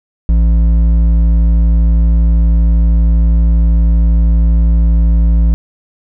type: tone with hard clipping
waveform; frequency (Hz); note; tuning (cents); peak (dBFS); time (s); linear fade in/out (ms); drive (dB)
sine; 56.3; A1; +40; -8; 0.29-5.54; 0; 7
effects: none